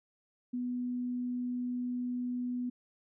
sine tone, 246.9 Hz, B3, in tune, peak -32 dBFS, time 0.53-2.7 s, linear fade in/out 10 ms, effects none

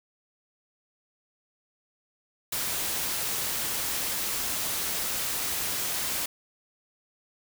white noise, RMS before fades -30 dBFS, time 2.52-6.26 s, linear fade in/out 5 ms, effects none

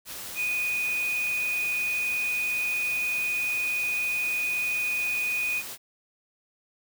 sine tone in noise, 2478 Hz, D#7, 8 cents flat, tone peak -25 dBFS, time 0.35-5.63 s, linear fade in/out 50 ms, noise white, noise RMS -38 dBFS, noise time 0.05-5.78 s, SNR +10 dB, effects none

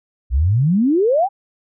sine exponential sweep, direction up, 57.5 to 832 Hz, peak -12 dBFS, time 0.3-1.29 s, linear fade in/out 50 ms, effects none

